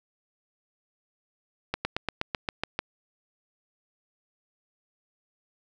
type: slowing click train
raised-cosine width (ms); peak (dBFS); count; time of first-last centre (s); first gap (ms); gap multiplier
0.3; -11; 9; 1.74-2.79; 110; 1.05
effects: none